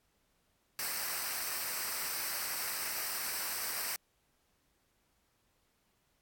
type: noise with comb filter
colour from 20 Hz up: white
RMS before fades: -37 dBFS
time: 0.79-3.96 s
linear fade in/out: 0 ms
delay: 0.29 ms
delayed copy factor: -0.65
effects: pink hiss -75 dBFS RMS until 6.21 s + AAC 64 kbps